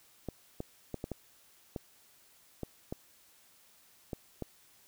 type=clicks; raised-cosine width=2 ms; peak=-23 dBFS; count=10; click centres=0.287 / 0.604 / 0.943 / 1.041 / 1.117 / 1.762 / 2.633 / 2.925 / 4.132 / 4.423 s; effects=white hiss -63 dBFS RMS until 4.87 s